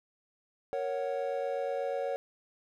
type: chord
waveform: triangle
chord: F# major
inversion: first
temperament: equal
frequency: 466.2 / 554.4 / 740 Hz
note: A#4 / C#5 / F#5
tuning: 0 / 0 / 0 cents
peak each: -34 / -31 / -36 dBFS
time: 0.73-2.16 s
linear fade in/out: 0 ms
effects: none